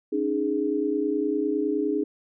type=chord; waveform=sine; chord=C# suspended second; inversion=none; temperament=equal with one note detuned; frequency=277.2 / 307 / 415.3 Hz; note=C#4 / D#4 / G#4; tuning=0 / -23 / 0 cents; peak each=-29 / -26 / -26 dBFS; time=0.12-2.04 s; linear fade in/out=10 ms; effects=none